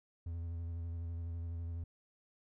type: tone with vibrato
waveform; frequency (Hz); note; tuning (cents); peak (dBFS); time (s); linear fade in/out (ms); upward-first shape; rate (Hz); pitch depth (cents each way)
triangle; 84.2; E2; +37; -36; 0.26-1.84; 5; square; 12; 23
effects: none